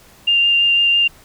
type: tone with vibrato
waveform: sine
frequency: 2794 Hz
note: F7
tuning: in tune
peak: -11 dBFS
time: 0.27-1.08 s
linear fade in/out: 10 ms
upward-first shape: triangle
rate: 6 Hz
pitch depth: 11 cents each way
effects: pink hiss -47 dBFS RMS until 1.24 s